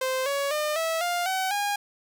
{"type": "tone with pitch steps", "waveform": "sawtooth", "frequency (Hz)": [520, 560.6, 604.3, 651.4, 702.2, 756.9, 816], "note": ["C5", "C#5", "D5", "E5", "F5", "F#5", "G#5"], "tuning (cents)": [-11, 19, 49, -21, 9, 39, -31], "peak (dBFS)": -21, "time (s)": [0.01, 1.76], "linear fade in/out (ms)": 5, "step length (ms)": 250, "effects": []}